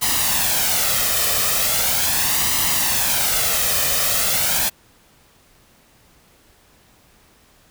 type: noise with flanger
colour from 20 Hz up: white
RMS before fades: -19 dBFS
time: 0.01-4.7 s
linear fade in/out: 20 ms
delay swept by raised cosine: 1 to 1.64 ms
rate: 0.39 Hz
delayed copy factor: +0.55
effects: pink hiss -54 dBFS RMS until 7.7 s